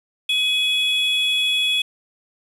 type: tone pair together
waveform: triangle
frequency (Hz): 2531 / 3378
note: D#7 / G#7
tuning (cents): +29 / +29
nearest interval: perfect fourth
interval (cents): 500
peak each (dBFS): -21 / -17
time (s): 0.29-1.82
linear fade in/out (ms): 5
effects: resampled to 32000 Hz + 7-bit